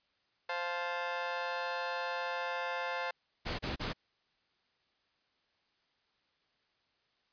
20% pulse chord, F major, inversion second, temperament just, 523.8 / 698.5 / 873.1 Hz, C5 / F5 / A5, +2 / 0 / -14 cents, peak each -33 / -35 / -34 dBFS, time 0.49-3.11 s, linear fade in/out 5 ms
pink noise bursts, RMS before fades -36 dBFS, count 3, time 3.45-3.934 s, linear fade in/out 20 ms, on 140 ms, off 32 ms
effects white hiss -75 dBFS RMS until 7.32 s + resampled to 11025 Hz

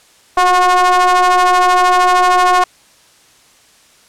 square ring-modulated tone, 179.9 Hz, F#3, 48 cents flat, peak -6 dBFS, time 0.37-2.64 s, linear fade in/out 5 ms, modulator 906 Hz, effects white hiss -48 dBFS RMS until 4.08 s + low-pass 9000 Hz 12 dB/octave

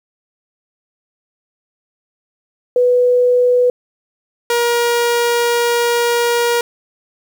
sine / sawtooth tone pair in turn, 493.9 / 474.8 Hz, B4 / A#4, 0 / +32 cents, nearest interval minor second, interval 68 cents, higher first, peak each -9 dBFS, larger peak neither, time 2.76-3.7 / 4.5-6.61 s, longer second, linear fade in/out 2 ms, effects 8-bit

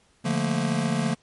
square chord, Bb major seventh, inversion first, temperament just, 145.68 / 174.81 / 218.5 / 233.1 Hz, D3 / F3 / A3 / Bb3, -14 / +2 / -12 / 0 cents, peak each -29 dBFS, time 0.24-1.15 s, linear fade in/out 20 ms, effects pink hiss -62 dBFS RMS until 1.22 s + MP3 48 kbps

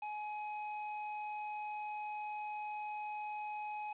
square tone, 843 Hz, G#5, 26 cents sharp, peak -40 dBFS, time 0.02-3.93 s, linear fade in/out 5 ms, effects resampled to 8000 Hz + 11-bit

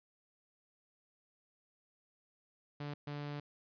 sawtooth tone bursts at uneven times, 145.7 Hz, D3, 13 cents flat, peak -36 dBFS, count 2, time 2.8-2.94 / 3.07-3.4 s, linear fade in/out 5 ms, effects resampled to 11025 Hz

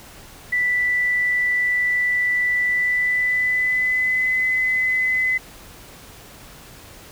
sine tone with pitch glide, 1975.5 to 2023 Hz, B6 to B6, 0 to +41 cents, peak -17 dBFS, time 0.52-5.38 s, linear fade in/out 10 ms, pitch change +41 cents, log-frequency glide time 2.62-4.37 s, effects pink hiss -43 dBFS RMS until 7.11 s

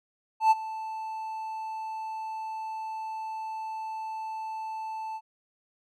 triangle tone with ADSR envelope, 880 Hz, A5, in tune, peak -13 dBFS, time 0.4-5.21 s, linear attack 110 ms, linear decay 28 ms, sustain -18 dB, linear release 52 ms, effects none

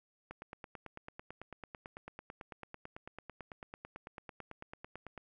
click train, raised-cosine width 0.5 ms, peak -30 dBFS, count 45, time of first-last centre 0.31-5.177 s, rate 9.04 Hz, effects none

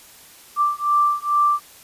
sine beating tone pair, 1174.7 / 1177 Hz, D6 / D6, 0 / +3 cents, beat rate 2.3 Hz, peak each -19 dBFS, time 0.56-1.6 s, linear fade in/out 50 ms, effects white hiss -46 dBFS RMS until 1.83 s + resampled to 32000 Hz

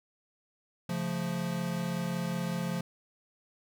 square chord, Db augmented, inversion none, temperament equal, 138.59 / 174.61 / 220 Hz, Db3 / F3 / A3, 0 / 0 / 0 cents, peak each -39 / -33 / -39 dBFS, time 0.89-2.81 s, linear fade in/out 5 ms, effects none

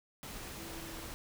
sine tone in noise, 330 Hz, E4, 2 cents sharp, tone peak -49 dBFS, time 0.58-1.06 s, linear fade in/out 0 ms, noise pink, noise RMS -45 dBFS, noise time 0.23-1.14 s, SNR -7 dB, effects none

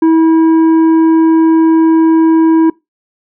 triangle tone with tanh clipping, 323.8 Hz, E4, 31 cents flat, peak -6 dBFS, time 0.02-2.7 s, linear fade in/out 5 ms, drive 11 dB, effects noise-tail reverb RT60 0.2 s tail -23 dB re dry

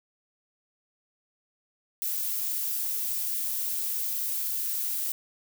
violet noise, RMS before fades -30 dBFS, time 2.02-5.12 s, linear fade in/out 0 ms, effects none

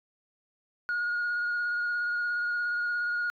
sine tone with vibrato, 1437 Hz, F6, 49 cents sharp, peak -25 dBFS, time 0.89-3.3 s, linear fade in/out 0 ms, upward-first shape square, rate 17 Hz, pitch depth 13 cents each way, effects tanh soft clip ceiling -25 dBFS

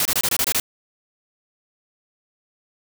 white noise bursts, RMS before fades -20 dBFS, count 8, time 0-0.6 s, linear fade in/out 2 ms, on 54 ms, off 24 ms, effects none

